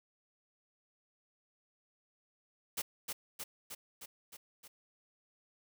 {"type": "noise with echo", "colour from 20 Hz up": "white", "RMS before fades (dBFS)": -36, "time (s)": [2.77, 2.82], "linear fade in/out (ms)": 10, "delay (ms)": 310, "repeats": 6, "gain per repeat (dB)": -3, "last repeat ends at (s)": 4.68, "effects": []}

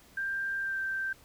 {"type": "tone with pitch glide", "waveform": "sine", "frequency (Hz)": [1585, 1565], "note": ["G6", "G6"], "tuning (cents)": [19, -3], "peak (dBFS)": -30, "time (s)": [0.17, 1.13], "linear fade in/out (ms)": 5, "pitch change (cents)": -22, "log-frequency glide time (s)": [0.6, 0.79], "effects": ["pink hiss -58 dBFS RMS until 1.24 s"]}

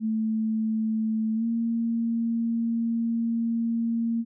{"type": "tone with pitch glide", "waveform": "sine", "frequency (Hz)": [220, 230.4], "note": ["A3", "A#3"], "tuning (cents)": [0, -20], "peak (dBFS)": -23, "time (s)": [0, 4.25], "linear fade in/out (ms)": 50, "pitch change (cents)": 80, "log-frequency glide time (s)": [1.35, 1.45], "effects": []}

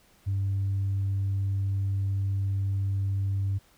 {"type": "tone", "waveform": "sine", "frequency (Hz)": 98, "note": "G2", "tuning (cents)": 0, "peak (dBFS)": -23, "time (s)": [0.26, 3.59], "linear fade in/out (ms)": 20, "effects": ["tanh soft clip ceiling -22 dBFS", "pink hiss -61 dBFS RMS until 3.77 s"]}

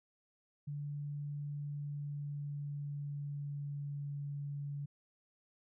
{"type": "tone with pitch glide", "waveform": "sine", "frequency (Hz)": [145.2, 143.04], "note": ["D3", "D3"], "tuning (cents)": [-19, -45], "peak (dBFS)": -38, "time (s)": [0.67, 4.86], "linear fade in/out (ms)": 10, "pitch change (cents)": -26, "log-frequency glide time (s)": [1.61, 4.14], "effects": []}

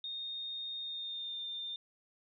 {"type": "tone with pitch glide", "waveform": "sine", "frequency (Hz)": [3687, 3607], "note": ["A#7", "A7"], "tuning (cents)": [-20, 42], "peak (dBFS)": -38, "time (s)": [0.04, 1.76], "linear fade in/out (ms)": 2, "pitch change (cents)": -38, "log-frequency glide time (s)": [0.79, 1.42], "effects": []}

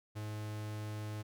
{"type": "tone", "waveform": "45% pulse", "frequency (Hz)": 106.3, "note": "G#2", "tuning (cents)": 41, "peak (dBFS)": -39, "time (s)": [0.15, 1.23], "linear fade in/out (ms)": 20, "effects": []}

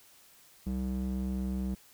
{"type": "tone with band-pass filter", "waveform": "square", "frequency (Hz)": 64, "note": "C2", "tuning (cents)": -38, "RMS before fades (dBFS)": -33, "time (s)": [0.66, 1.75], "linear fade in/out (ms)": 10, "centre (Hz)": 170, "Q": 1.8, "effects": ["white hiss -59 dBFS RMS until 1.93 s"]}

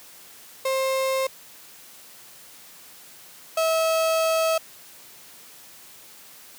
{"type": "tone pair in turn", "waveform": "35% pulse", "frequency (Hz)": [530, 647.3], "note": ["C5", "E5"], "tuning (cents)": [22, -32], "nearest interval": "minor third", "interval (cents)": 346, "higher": "second", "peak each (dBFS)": [-20, -18], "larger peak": "second", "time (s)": [[0.65, 1.27], [3.57, 4.58]], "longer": "second", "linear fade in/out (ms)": 5, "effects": ["white hiss -47 dBFS RMS until 6.58 s", "high-pass 100 Hz 12 dB/octave"]}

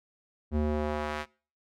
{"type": "tone with band-pass filter sweep", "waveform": "square", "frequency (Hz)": 75.2, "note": "D2", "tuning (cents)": 42, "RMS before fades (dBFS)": -30, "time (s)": [0.51, 1.26], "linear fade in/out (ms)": 50, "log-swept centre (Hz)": [200, 1900], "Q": 0.76, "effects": ["noise-tail reverb RT60 0.4 s tail -24 dB re dry"]}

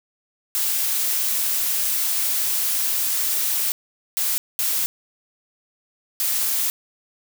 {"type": "noise bursts at uneven times", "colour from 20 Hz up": "blue", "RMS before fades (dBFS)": -22, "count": 4, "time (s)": [[0.55, 3.72], [4.17, 4.38], [4.59, 4.86], [6.2, 6.7]], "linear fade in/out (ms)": 0, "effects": []}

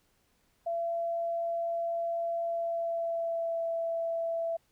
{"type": "tone with pitch glide", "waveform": "sine", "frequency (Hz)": [676, 665.5], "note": ["E5", "E5"], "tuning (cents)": [43, 16], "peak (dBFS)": -29, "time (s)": [0.66, 4.57], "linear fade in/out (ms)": 10, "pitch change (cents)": -27, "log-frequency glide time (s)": [2.45, 3.64], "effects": ["pink hiss -71 dBFS RMS until 4.71 s"]}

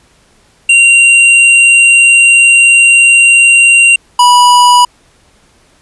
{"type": "tone pair in turn", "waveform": "square", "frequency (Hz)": [2763, 978.8], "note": ["F7", "B5"], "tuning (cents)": [-19, -16], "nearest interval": "octave + tritone", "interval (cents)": 1797, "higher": "first", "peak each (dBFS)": -3, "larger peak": "neither", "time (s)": [[0.69, 3.96], [4.19, 4.85]], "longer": "first", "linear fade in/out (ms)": 5, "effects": ["pink hiss -48 dBFS RMS until 5.81 s", "resampled to 24000 Hz"]}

